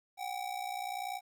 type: ring-modulated tone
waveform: square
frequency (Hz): 765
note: G5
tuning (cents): -42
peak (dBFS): -34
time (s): 0.17-1.21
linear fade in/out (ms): 50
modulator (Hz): 30.2
effects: 12-bit